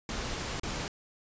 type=noise with dropouts; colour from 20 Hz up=pink; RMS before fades=-35 dBFS; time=0.09-0.88 s; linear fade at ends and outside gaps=1 ms; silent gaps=0.598-0.633 s; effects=resampled to 16000 Hz